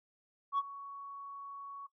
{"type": "tone with ADSR envelope", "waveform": "sine", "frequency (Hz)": 1117, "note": "C#6", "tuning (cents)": 13, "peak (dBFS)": -25, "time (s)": [0.52, 1.87], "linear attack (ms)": 63, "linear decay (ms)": 37, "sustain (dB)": -18, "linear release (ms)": 13, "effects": ["noise-tail reverb RT60 0.1 s tail -17 dB re dry", "tanh soft clip ceiling -26 dBFS"]}